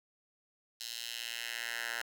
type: tone with high-pass filter sweep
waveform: 10% pulse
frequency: 117.1 Hz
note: A#2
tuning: 8 cents sharp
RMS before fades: -40 dBFS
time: 0.8-2.02 s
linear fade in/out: 5 ms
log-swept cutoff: 4100 to 1400 Hz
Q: 1.8
effects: none